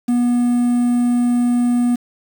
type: tone with quantisation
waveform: triangle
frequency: 242.4 Hz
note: B3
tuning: 32 cents flat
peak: -11 dBFS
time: 0.08-1.96 s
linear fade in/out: 10 ms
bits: 6
effects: none